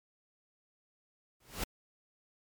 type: noise with exponential growth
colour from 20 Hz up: pink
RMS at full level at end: -32 dBFS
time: 1.4-1.64 s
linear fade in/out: 5 ms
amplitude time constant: 52 ms
effects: MP3 96 kbps